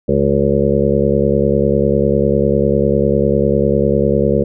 harmonic tone, 70 Hz, C#2, 18 cents sharp, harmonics 1 / 2 / 3 / 5 / 6 / 7 / 8, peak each -22 / -19 / -17 / -20 / -18 / -17 / -20 dBFS, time 0.08-4.44 s, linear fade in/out 10 ms, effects none

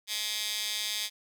15% pulse tone with high-pass filter, 211.7 Hz, G#3, 33 cents sharp, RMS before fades -33 dBFS, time 0.07-1.1 s, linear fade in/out 50 ms, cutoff 3500 Hz, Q 1.7, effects none

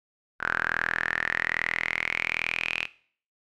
sawtooth tone with band-pass filter sweep, 41.2 Hz, E1, in tune, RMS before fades -29 dBFS, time 0.39-2.88 s, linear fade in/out 50 ms, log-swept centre 1500 to 2600 Hz, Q 8.6, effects noise-tail reverb RT60 0.5 s tail -19 dB re dry

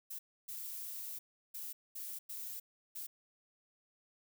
violet noise bursts at uneven times, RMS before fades -44 dBFS, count 6, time 0.1-0.19 / 0.48-1.19 / 1.54-1.73 / 1.95-2.19 / 2.29-2.6 / 2.95-3.07 s, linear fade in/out 10 ms, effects none

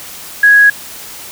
sine tone, 1661.2 Hz, G#6, in tune, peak -3 dBFS, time 0.43-0.7 s, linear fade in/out 5 ms, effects white hiss -30 dBFS RMS until 1.31 s

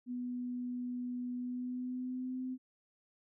sine tone with pitch glide, 246.9 to 256.5 Hz, B3 to C4, 0 to -34 cents, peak -36 dBFS, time 0.06-2.58 s, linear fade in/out 50 ms, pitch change +66 cents, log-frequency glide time 1.37-2.41 s, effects none

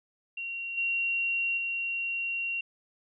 sine tone with level steps, 2750 Hz, F7, 27 cents flat, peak -33 / -26 / -29 dBFS, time 0.37-2.61 s, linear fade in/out 5 ms, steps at 0.77 / 1.57 s, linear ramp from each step 10 ms, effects none

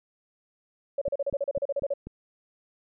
sine tone bursts, 561 Hz, C#5, 21 cents sharp, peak -24 dBFS, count 14, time 0.98-1.938 s, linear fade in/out 5 ms, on 35 ms, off 36 ms
click train, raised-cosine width 3 ms, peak -25 dBFS, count 5, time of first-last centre 1.08-2.07 s, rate 4.04 Hz
effects none

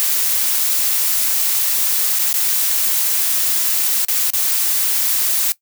blue noise with dropouts, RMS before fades -17 dBFS, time 0-5.52 s, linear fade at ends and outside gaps 0 ms, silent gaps 2.188-2.193 / 2.328-2.34 / 4.049-4.084 / 4.303-4.335 s, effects noise-tail reverb RT60 0.1 s tail -18 dB re dry

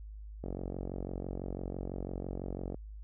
click train, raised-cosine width 2 ms, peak -25 dBFS, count 107, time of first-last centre 0.44-2.744 s, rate 46 Hz, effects added 52 Hz sine -43 dBFS peak until 3.03 s

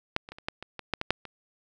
clicks, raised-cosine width 0.3 ms, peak -9 / -26 / -26 / -28 / -13 / -23 / -21 / -10 / -14 / -6 / -25 dBFS, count 11, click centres 0.164 / 0.289 / 0.32 / 0.385 / 0.485 / 0.626 / 0.793 / 0.937 / 1.014 / 1.106 / 1.253 s, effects none

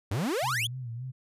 45% pulse exponential sweep, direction up, 87.31 to 3539 Hz, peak -27 dBFS, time 0.11-0.67 s, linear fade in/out 5 ms
sine tone with vibrato, 122.3 Hz, B2, 16 cents flat, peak -34 dBFS, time 0.42-1.12 s, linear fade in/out 20 ms, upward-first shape sine, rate 3.5 Hz, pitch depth 110 cents each way
effects resampled to 32000 Hz

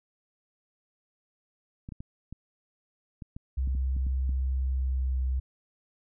clicks, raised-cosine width 5 ms, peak -27 dBFS, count 11, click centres 1.889 / 1.922 / 2.005 / 2.326 / 3.222 / 3.365 / 3.675 / 3.75 / 3.966 / 4.067 / 4.293 s
sine tone with pitch glide, 65.41 to 64.51 Hz, C2 to C2, 0 to -24 cents, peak -25 dBFS, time 3.57-5.4 s, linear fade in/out 10 ms, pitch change -24 cents, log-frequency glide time 4.63-5.21 s
effects none

